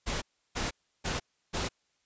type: noise bursts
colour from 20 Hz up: pink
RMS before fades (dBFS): -32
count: 4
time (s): 0.06-1.69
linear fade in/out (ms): 20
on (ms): 160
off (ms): 330
effects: white hiss -74 dBFS RMS until 2.05 s + resampled to 16000 Hz